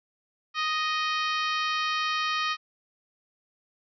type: harmonic tone with a mistuned harmonic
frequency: 622.3 Hz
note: D#5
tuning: in tune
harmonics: 2 / 3 / 4 / 5 / 6 / 7 / 8 / 9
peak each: -28 / -33 / -33 / -35 / -38 / -38 / -42 / -43 dBFS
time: 0.54-2.57 s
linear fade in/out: 50 ms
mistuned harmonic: 6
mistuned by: +30 cents
effects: none